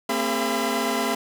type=tone cluster; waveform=sawtooth; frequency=228.6 / 264.5 / 408 / 677 / 1004 Hz; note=A#3 / C4 / G#4 / E5 / B5; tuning=-34 / +19 / -31 / +46 / +28 cents; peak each=-25 dBFS; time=0.09-1.15 s; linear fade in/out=5 ms; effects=none